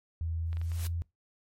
sine tone with pitch glide, 82.1 to 84.46 Hz, E2 to E2, -6 to +43 cents, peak -30 dBFS, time 0.21-1.02 s, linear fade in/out 0 ms, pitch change +49 cents, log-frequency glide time 0.37-0.87 s
white noise with exponential growth, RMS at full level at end -40 dBFS, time 0.46-0.87 s, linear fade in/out 1 ms, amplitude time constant 87 ms
clicks, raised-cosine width 0.3 ms, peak -33 dBFS, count 6, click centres 0.53 / 0.57 / 0.615 / 0.718 / 0.796 / 0.851 s
effects noise-tail reverb RT60 0.2 s tail -22 dB re dry + MP3 64 kbps

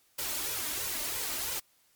white noise with flanger, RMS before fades -34 dBFS, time 0.18-1.6 s, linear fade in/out 10 ms, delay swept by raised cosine 2 to 3.3 ms, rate 3 Hz, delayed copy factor +0.65, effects white hiss -67 dBFS RMS until 1.95 s + MP3 96 kbps

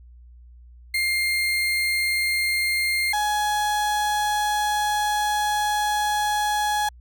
35% pulse tone pair in turn, 2113 / 838.5 Hz, C7 / G#5, +16 / +16 cents, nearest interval octave + major third, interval 1600 cents, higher first, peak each -19 dBFS, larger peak neither, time 0.94-3.13 / 3.13-6.89 s, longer second, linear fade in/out 5 ms, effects added 60 Hz sine -44 dBFS peak until 7 s

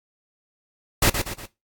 pink noise with echo, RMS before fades -17 dBFS, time 1.02-1.1 s, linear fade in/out 5 ms, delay 120 ms, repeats 3, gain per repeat -7 dB, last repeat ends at 1.46 s, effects noise-tail reverb RT60 0.2 s tail -17 dB re dry + AAC 64 kbps

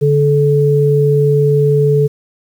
sine tone pair together, 144.56 / 433.2 Hz, D3 / A4, -27 / -27 cents, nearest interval octave + perfect fifth, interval 1900 cents, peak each -11 dBFS, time 0.01-2.08 s, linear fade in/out 20 ms, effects 7-bit

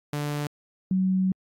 sawtooth / sine tone pair in turn, 146.83 / 187.73 Hz, D3 / F#3, 0 / +25 cents, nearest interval major third, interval 425 cents, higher second, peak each -23 / -20 dBFS, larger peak second, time 0.13-0.47 / 0.91-1.32 s, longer second, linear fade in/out 2 ms, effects AAC 48 kbps

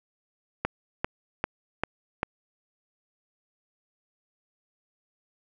click train, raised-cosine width 0.5 ms, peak -10 dBFS, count 5, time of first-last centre 0.65-2.231 s, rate 2.53 Hz, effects none

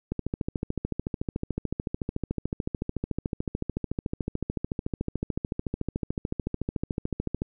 click train, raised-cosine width 3 ms, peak -15 dBFS, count 101, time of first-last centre 0.12-7.419 s, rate 13.7 Hz, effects none

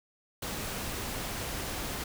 pink noise, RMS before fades -36 dBFS, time 0.42-2.04 s, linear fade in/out 5 ms, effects none

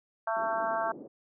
harmonic tone, 223.9 Hz, A3, 30 cents sharp, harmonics 3 / 4 / 5 / 6 / 7, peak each -31 / -33 / -35 / -37 / -38 dBFS, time 0.27-0.92 s, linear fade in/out 5 ms
pink band-pass noise, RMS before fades -46 dBFS, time 0.36-1.08 s, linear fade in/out 10 ms, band 210 to 520 Hz, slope 24 dB/octave
effects none

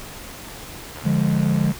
click train, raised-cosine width 0.5 ms, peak -22 dBFS, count 59, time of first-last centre 0.96-1.719 s, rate 76.4 Hz
triangle chord, D diminished, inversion none, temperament equal, 146.83 / 174.61 / 207.7 Hz, D3 / F3 / Ab3, 0 / 0 / 0 cents, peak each -19 dBFS, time 1.04-1.73 s, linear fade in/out 20 ms
effects pink hiss -37 dBFS RMS until 1.79 s

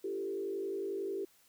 sine tone with frequency modulation, 392 Hz, G4, in tune, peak -34 dBFS, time 0.04-1.25 s, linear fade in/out 5 ms, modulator 51.1 Hz, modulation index 0.93, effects white hiss -66 dBFS RMS until 1.48 s

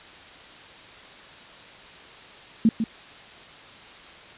sine tone with echo, 223.9 Hz, A3, 30 cents sharp, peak -13 dBFS, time 2.65-2.69 s, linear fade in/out 2 ms, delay 150 ms, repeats 1, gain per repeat -8 dB, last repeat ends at 2.84 s, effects white hiss -45 dBFS RMS until 4.37 s + resampled to 8000 Hz

